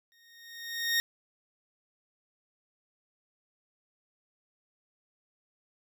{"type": "tone with exponential growth", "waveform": "20% pulse", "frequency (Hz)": 1856, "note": "A#6", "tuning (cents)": -8, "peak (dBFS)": -18, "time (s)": [0.12, 1], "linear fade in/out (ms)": 0, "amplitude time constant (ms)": 190, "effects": []}